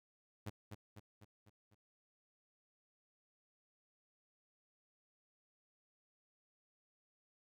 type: tone with echo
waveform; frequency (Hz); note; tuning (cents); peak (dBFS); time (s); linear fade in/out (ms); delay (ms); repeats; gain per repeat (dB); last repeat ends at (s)
sawtooth; 104; G#2; +3; -37; 0.46-0.5; 10; 250; 5; -5; 1.75
effects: none